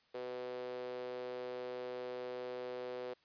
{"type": "tone with high-pass filter", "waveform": "sawtooth", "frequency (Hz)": 124.8, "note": "B2", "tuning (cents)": 19, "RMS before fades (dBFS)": -43, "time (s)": [0.14, 3.14], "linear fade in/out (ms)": 10, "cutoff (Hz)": 450, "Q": 8.1, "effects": ["white hiss -71 dBFS RMS until 3.24 s", "resampled to 11025 Hz"]}